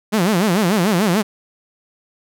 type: tone with vibrato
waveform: sawtooth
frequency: 193.3 Hz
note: G3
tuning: 24 cents flat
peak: -10 dBFS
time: 0.12-1.23 s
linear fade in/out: 20 ms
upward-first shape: sine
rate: 6.8 Hz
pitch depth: 240 cents each way
effects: none